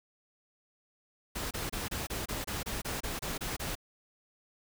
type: noise bursts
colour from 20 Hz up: pink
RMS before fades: -36 dBFS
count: 13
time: 1.35-3.754 s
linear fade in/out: 10 ms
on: 160 ms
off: 27 ms
effects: none